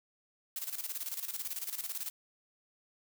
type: noise with tremolo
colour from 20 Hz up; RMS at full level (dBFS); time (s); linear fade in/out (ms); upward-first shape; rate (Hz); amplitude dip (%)
blue; -37; 0.56-2.1; 2; square; 18; 70
effects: none